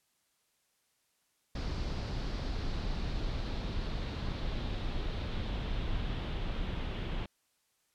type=noise with low-pass filter sweep; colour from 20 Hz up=brown; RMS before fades=-35 dBFS; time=1.55-7.26 s; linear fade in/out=5 ms; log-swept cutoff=4800 to 3200 Hz; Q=2.9; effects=white hiss -75 dBFS RMS until 7.94 s + low-pass 12000 Hz 12 dB/octave